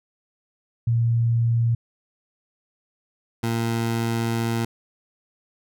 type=tone pair in turn; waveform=sine / 20% pulse; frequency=116.54 / 115.33 Hz; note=A#2 / A#2; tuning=0 / -18 cents; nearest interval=unison; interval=18 cents; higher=first; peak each=-17 dBFS; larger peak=neither; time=0.87-1.75 / 3.43-4.65 s; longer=second; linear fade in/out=5 ms; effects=none